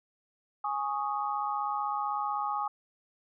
sine chord, Ab suspended fourth, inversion none, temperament equal, 830.6 / 1108.7 / 1244.5 Hz, Ab5 / Db6 / Eb6, 0 / 0 / 0 cents, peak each -32 / -35 / -34 dBFS, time 0.64-2.68 s, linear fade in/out 5 ms, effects none

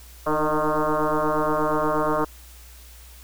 sine tone with frequency modulation, 310.2 Hz, D#4, 5 cents flat, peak -19 dBFS, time 0.26-2.25 s, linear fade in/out 10 ms, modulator 153 Hz, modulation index 6.5, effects added 60 Hz sine -44 dBFS peak until 3.23 s + white hiss -49 dBFS RMS until 3.23 s

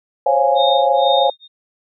sine chord, Db major seventh, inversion third, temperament equal with one note detuned, 528.4 / 554.4 / 698.5 / 830.6 Hz, C5 / Db5 / F5 / Ab5, +17 / 0 / 0 / 0 cents, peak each -18 / -17 / -18 / -16 dBFS, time 0.26-1.3 s, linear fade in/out 5 ms
sine tone with tremolo, 3680 Hz, A#7, 23 cents flat, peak -18 dBFS, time 0.55-1.48 s, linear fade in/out 50 ms, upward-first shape sine, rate 2.1 Hz, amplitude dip 100%
effects none

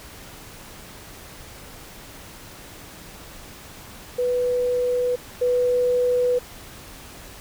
sine tone pair in turn, 493.9 / 493.9 Hz, B4 / B4, 0 / 0 cents, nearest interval unison, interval 0 cents, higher neither, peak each -19 / -17 dBFS, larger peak second, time 4.18-5.16 / 5.41-6.39 s, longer neither, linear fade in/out 10 ms, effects pink hiss -42 dBFS RMS until 7.4 s

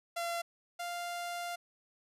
sawtooth tone pair in turn, 684 / 697.2 Hz, F5 / F5, -36 / -3 cents, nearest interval unison, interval 33 cents, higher second, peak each -30 / -33 dBFS, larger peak first, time 0.16-0.42 / 0.79-1.56 s, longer second, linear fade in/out 10 ms, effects resampled to 32000 Hz

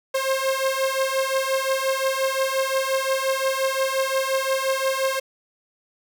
sawtooth beating tone pair, 530 / 535.7 Hz, C5 / C5, +22 / +41 cents, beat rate 5.7 Hz, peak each -20 dBFS, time 0.14-5.2 s, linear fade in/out 10 ms, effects none

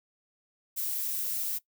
violet noise, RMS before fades -32 dBFS, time 0.76-1.59 s, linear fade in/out 20 ms, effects noise-tail reverb RT60 0.1 s tail -19 dB re dry

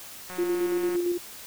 click train, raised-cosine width 0.5 ms, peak -25 dBFS, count 121, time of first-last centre 0.3-0.959 s, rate 182 Hz
sine tone with tremolo, 350 Hz, F4, 4 cents sharp, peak -22 dBFS, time 0.38-1.18 s, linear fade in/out 10 ms, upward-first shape square, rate 8.8 Hz, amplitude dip 35%
effects white hiss -43 dBFS RMS until 1.46 s

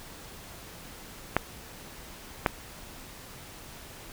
clicks, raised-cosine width 0.5 ms, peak -6 dBFS, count 2, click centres 1.366 / 2.462 s, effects pink hiss -46 dBFS RMS until 4.12 s

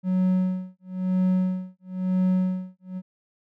triangle tone with tremolo, 185 Hz, F#3, in tune, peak -16 dBFS, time 0.03-3.02 s, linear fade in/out 50 ms, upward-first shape sine, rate 1 Hz, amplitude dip 100%, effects none

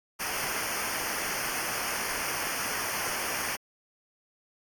pink noise with comb filter, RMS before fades -32 dBFS, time 0.19-3.57 s, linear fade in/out 20 ms, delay 0.26 ms, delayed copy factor -0.9, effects AAC 64 kbps

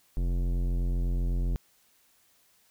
sine tone with tanh clipping, 43.99 Hz, F1, 13 cents sharp, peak -27 dBFS, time 0.17-1.56 s, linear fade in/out 0 ms, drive 16 dB, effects white hiss -65 dBFS RMS until 2.7 s

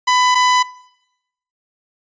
sawtooth tone pair in turn, 999 / 999 Hz, B5 / B5, +20 / +20 cents, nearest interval unison, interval 0 cents, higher neither, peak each -8 dBFS, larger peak neither, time 0.07-0.35 / 0.35-0.63 s, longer neither, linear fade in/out 10 ms, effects noise-tail reverb RT60 0.9 s tail -21 dB re dry + resampled to 16000 Hz

